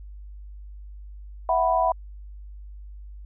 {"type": "chord", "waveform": "sine", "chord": "E suspended second", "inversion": "none", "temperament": "equal", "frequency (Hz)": [659.3, 740, 987.8], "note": ["E5", "F#5", "B5"], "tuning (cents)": [0, 0, 0], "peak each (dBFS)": -23, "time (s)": [1.49, 1.92], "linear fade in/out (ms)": 2, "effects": ["added 50 Hz sine -38 dBFS peak until 3.25 s"]}